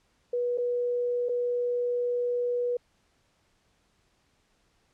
sine tone with dropouts, 486.7 Hz, B4, 25 cents flat, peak -25 dBFS, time 0.33-2.77 s, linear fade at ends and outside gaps 5 ms, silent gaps 0.576-0.582 / 1.287-1.292 s, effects pink hiss -69 dBFS RMS until 4.93 s + low-pass 8000 Hz 12 dB/octave

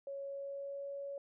sine tone with pitch glide, 554.4 to 559.9 Hz, C#5 to C#5, 0 to +17 cents, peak -40 dBFS, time 0.07-1.18 s, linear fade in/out 2 ms, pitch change +17 cents, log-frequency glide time 0.22-0.87 s, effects none

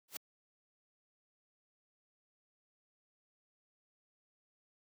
white noise with exponential growth, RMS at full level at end -36 dBFS, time 0.08-0.17 s, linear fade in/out 5 ms, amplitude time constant 19 ms, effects high-pass 150 Hz 12 dB/octave

